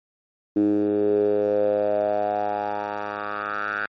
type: tone with band-pass filter sweep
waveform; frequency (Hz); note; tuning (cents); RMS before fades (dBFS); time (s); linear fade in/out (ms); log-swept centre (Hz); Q
10% pulse; 103.5; G#2; -5; -23; 0.56-3.86; 5; 310 to 1500; 5.6
effects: MP3 32 kbps